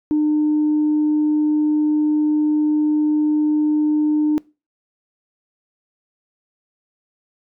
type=tone; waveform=sine; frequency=302.5 Hz; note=D#4; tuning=49 cents flat; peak=-13 dBFS; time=0.11-4.38 s; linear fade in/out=0 ms; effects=noise-tail reverb RT60 0.3 s tail -24 dB re dry + tanh soft clip ceiling -11 dBFS

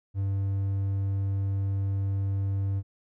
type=tone; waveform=triangle; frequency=98 Hz; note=G2; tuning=in tune; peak=-23 dBFS; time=0.14-2.83 s; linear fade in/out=50 ms; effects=none

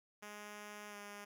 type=tone with pitch glide; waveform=5% pulse; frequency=208.2 to 204.6 Hz; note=G#3 to G#3; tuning=+5 to -26 cents; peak=-37 dBFS; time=0.22-1.25 s; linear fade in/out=10 ms; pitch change=-31 cents; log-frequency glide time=0.89-0.96 s; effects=none

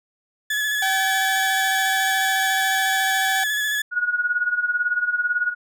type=tone with vibrato; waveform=35% pulse; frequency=1708 Hz; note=G#6; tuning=48 cents sharp; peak=-19 dBFS; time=0.5-3.82 s; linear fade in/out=5 ms; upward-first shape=square; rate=14 Hz; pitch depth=22 cents each way
type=tone; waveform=sawtooth; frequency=768 Hz; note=G5; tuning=36 cents flat; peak=-18 dBFS; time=0.82-3.44 s; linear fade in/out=5 ms
type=tone with tremolo; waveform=sine; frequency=1452 Hz; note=F#6; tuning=33 cents flat; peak=-16 dBFS; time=3.91-5.55 s; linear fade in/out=50 ms; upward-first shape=sine; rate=18 Hz; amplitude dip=75%
effects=none

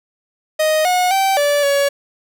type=tone with pitch steps; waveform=45% pulse; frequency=623 / 726 / 775 / 579 / 563 Hz; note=D#5 / F#5 / G5 / D5 / C#5; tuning=+2 / -33 / -20 / -25 / +27 cents; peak=-13 dBFS; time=0.59-1.89 s; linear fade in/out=10 ms; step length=260 ms; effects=none

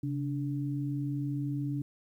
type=tone pair together; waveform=sine; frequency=136.5 / 290.1 Hz; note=C#3 / D4; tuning=-26 / -21 cents; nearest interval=octave + minor second; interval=1305 cents; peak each=-32 / -34 dBFS; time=0.03-1.82 s; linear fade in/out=5 ms; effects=11-bit

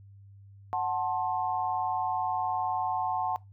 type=chord; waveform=sine; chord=F# diminished; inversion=none; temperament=equal with one note detuned; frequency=740 / 880 / 1061.1 Hz; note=F#5 / A5 / C6; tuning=0 / 0 / +24 cents; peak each=-30 / -31 / -34 dBFS; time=0.73-3.36 s; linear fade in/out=0 ms; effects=noise-tail reverb RT60 0.2 s tail -21 dB re dry + added 99 Hz sine -49 dBFS peak until 3.52 s

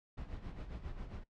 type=noise with tremolo; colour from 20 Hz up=brown; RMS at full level=-42 dBFS; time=0.17-1.24 s; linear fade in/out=10 ms; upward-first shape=sine; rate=7.4 Hz; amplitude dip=65%; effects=noise-tail reverb RT60 0.1 s tail -18 dB re dry + low-pass 4000 Hz 12 dB/octave

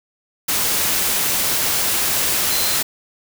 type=tone in noise; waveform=sine; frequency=4100 Hz; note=C8; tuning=36 cents flat; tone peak=-25 dBFS; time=2.5-2.77 s; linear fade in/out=10 ms; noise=white; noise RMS=-19 dBFS; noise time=0.48-2.83 s; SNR=-9 dB; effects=none

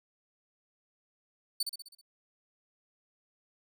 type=tone with echo; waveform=sawtooth; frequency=4524 Hz; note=C#8; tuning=34 cents sharp; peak=-25 dBFS; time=1.6-1.63 s; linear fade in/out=5 ms; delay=64 ms; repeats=6; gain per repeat=-5 dB; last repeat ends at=2.014 s; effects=none

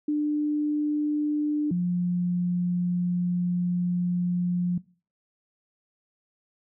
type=tone pair in turn; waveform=sine; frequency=298.1 / 177.25 Hz; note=D4 / F3; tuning=+26 / +26 cents; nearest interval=major sixth; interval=900 cents; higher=first; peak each=-22 dBFS; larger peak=neither; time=0.08-1.71 / 1.71-4.78 s; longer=second; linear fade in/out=5 ms; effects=noise-tail reverb RT60 0.4 s tail -21 dB re dry

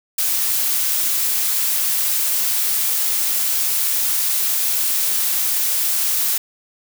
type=noise; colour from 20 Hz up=blue; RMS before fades=-19 dBFS; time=0.18-6.38 s; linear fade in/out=5 ms; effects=none

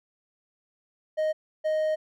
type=tone pair in turn; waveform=triangle; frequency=622.3 / 622.3 Hz; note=D#5 / D#5; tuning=0 / 0 cents; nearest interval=unison; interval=0 cents; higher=neither; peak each=-21 dBFS; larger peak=neither; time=1.17-1.33 / 1.64-1.96 s; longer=second; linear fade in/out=20 ms; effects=none

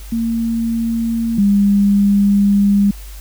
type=tone pair in turn; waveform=sine; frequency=229.2 / 201.3 Hz; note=A#3 / G3; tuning=-29 / +46 cents; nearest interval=major second; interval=225 cents; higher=first; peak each=-15 / -9 dBFS; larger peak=second; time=0.12-1.38 / 1.38-2.91 s; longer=second; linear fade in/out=5 ms; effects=added 50 Hz sine -30 dBFS peak until 3.2 s + white hiss -41 dBFS RMS until 3.2 s

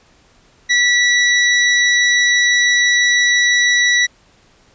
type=tone; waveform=sawtooth; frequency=1951 Hz; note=B6; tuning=22 cents flat; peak=-7 dBFS; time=0.69-4.07 s; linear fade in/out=20 ms; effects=pink hiss -52 dBFS RMS until 4.74 s + resampled to 16000 Hz

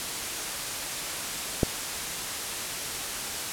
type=click; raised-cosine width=2 ms; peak=-7 dBFS; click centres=1.632 s; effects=white hiss -32 dBFS RMS until 3.52 s + low-pass 11000 Hz 12 dB/octave

